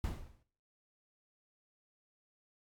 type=noise with exponential decay; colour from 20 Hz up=brown; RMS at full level=-32 dBFS; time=0.04-0.43 s; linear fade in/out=1 ms; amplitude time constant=84 ms; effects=noise-tail reverb RT60 0.5 s tail -17 dB re dry + AAC 64 kbps